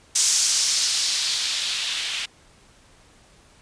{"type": "noise with low-pass filter sweep", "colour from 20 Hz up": "violet", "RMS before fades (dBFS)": -23, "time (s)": [0.15, 2.26], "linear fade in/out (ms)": 10, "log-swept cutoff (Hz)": [6700, 2900], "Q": 1.8, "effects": ["pink hiss -54 dBFS RMS until 3.61 s", "resampled to 22050 Hz"]}